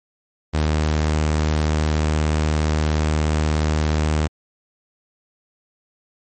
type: tone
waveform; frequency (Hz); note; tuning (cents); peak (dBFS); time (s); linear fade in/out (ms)
sawtooth; 76.9; D#2; -20; -13; 0.53-4.28; 20
effects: MP3 32 kbps